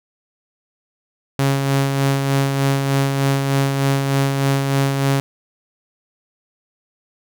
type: tone with tremolo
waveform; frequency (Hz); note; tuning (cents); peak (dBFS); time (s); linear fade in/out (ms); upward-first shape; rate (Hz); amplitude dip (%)
sawtooth; 137.5; C#3; -14; -10; 1.39-5.2; 0; sine; 3.3; 40
effects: none